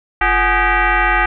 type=tone with frequency modulation; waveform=sine; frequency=349.2 Hz; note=F4; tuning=in tune; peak=-11 dBFS; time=0.21-1.26 s; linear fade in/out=5 ms; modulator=396 Hz; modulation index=5; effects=none